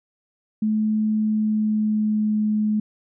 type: tone with pitch glide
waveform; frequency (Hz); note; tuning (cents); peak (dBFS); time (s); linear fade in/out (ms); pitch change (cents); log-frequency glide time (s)
sine; 215.5 to 213; A3 to G#3; -36 to +44; -18; 0.62-2.8; 5; -20; 1.16-2.37
effects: none